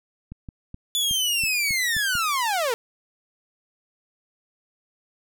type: clicks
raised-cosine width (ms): 5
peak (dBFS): -24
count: 8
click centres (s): 0.32 / 0.488 / 0.744 / 1.111 / 1.437 / 1.708 / 1.966 / 2.153
type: linear sweep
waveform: sawtooth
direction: down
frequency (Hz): 3482 to 440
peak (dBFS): -18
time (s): 0.95-2.74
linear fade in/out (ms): 0
effects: none